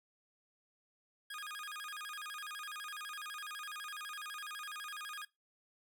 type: tone with vibrato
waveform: 25% pulse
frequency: 1424 Hz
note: F6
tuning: 33 cents sharp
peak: -39 dBFS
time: 1.3-5.25 s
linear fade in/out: 5 ms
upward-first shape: square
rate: 12 Hz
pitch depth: 250 cents each way
effects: noise-tail reverb RT60 0.2 s tail -20 dB re dry